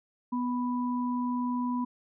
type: tone pair together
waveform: sine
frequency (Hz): 246.9 / 987.8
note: B3 / B5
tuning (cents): 0 / 0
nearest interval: 2 octaves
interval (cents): 2400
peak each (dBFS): -28 / -34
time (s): 0.32-1.85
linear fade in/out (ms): 10
effects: none